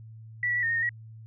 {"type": "tone with pitch steps", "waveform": "sine", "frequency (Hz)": [1956, 1938, 1954, 1833, 1853, 1835, 1916], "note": ["B6", "B6", "B6", "A#6", "A#6", "A#6", "A#6"], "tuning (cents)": [-17, -33, -19, -30, -11, -28, 47], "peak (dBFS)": -24, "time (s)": [0.43, 0.892], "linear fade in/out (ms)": 2, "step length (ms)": 66, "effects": ["added 111 Hz sine -43 dBFS peak until 1.26 s"]}